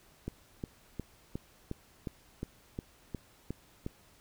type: click train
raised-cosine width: 3 ms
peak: -23 dBFS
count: 11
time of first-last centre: 0.28-3.864 s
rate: 2.79 Hz
effects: pink hiss -62 dBFS RMS until 4.2 s